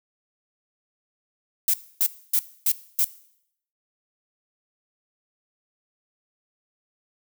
violet noise bursts, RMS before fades -20 dBFS, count 5, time 1.68-3.045 s, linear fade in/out 2 ms, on 57 ms, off 270 ms, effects noise-tail reverb RT60 0.7 s tail -18 dB re dry

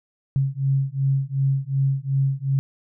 sine beating tone pair, 134.9 / 137.6 Hz, C#3 / C#3, -47 / -12 cents, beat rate 2.7 Hz, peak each -22 dBFS, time 0.36-2.59 s, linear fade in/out 0 ms, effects none

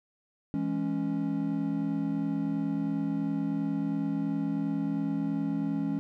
triangle chord, C# minor, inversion first, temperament equal, 164.81 / 207.7 / 277.2 Hz, E3 / G#3 / C#4, 0 / 0 / 0 cents, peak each -32 / -31 / -28 dBFS, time 0.54-5.99 s, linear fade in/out 0 ms, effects none

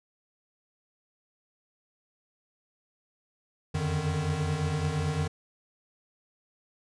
square tone cluster, 84.6 / 90 / 145 / 153.9 Hz, E2 / F#2 / D3 / D#3, +45 / -47 / -22 / -19 cents, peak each -38 / -34 / -36 / -30 dBFS, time 3.74-5.28 s, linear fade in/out 10 ms, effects resampled to 22050 Hz

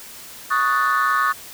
sine chord, D# half-diminished seventh, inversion third, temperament equal with one note detuned, 1115.2 / 1244.5 / 1480 / 1760 Hz, C#6 / D#6 / F#6 / A6, +10 / 0 / 0 / 0 cents, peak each -19 / -19 / -22 / -23 dBFS, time 0.5-1.33 s, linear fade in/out 20 ms, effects tanh soft clip ceiling -11 dBFS + white hiss -39 dBFS RMS until 1.53 s

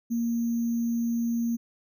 sine tone with sample-and-hold, 233.4 Hz, A#3, 2 cents sharp, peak -24 dBFS, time 0.1-1.57 s, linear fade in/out 20 ms, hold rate 6300 Hz, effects none

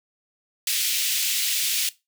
pink high-pass noise, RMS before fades -24 dBFS, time 0.67-1.89 s, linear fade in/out 2 ms, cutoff 2600 Hz, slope 24 dB/octave, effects noise-tail reverb RT60 0.2 s tail -17 dB re dry

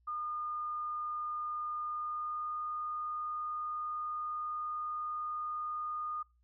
sine tone with pitch glide, 1217 to 1224.8 Hz, D#6 to D#6, -39 to -28 cents, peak -35 dBFS, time 0.07-6.23 s, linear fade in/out 10 ms, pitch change +11 cents, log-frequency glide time 1.86-2.57 s, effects noise-tail reverb RT60 0.3 s tail -25 dB re dry + added 60 Hz sine -67 dBFS peak until 6.43 s

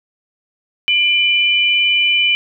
sine tone pair together, 2380 / 2999 Hz, D7 / F#7, +22 / +23 cents, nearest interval major third, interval 401 cents, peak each -14 dBFS, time 0.88-2.35 s, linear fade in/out 0 ms, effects none

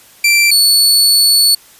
sawtooth tone pair in turn, 2349 / 4434 Hz, D7 / C#8, 0 / 0 cents, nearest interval major seventh, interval 1100 cents, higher second, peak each -4 dBFS, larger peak neither, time 0.24-0.51 / 0.51-1.55 s, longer second, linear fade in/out 5 ms, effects white hiss -43 dBFS RMS until 1.79 s + resampled to 32000 Hz

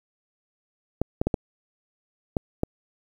clicks, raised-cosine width 2 ms, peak -9 dBFS, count 6, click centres 1.016 / 1.215 / 1.27 / 1.342 / 2.368 / 2.634 s, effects 8-bit

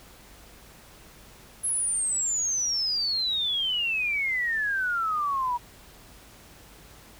sine exponential sweep, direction down, 10920 to 950 Hz, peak -24 dBFS, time 1.63-5.58 s, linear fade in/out 20 ms, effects added 50 Hz sine -57 dBFS peak until 7.19 s + pink hiss -51 dBFS RMS until 7.19 s

